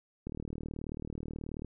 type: click train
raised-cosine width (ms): 3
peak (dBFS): -26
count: 54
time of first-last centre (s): 0.27-1.647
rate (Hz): 38.5
effects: none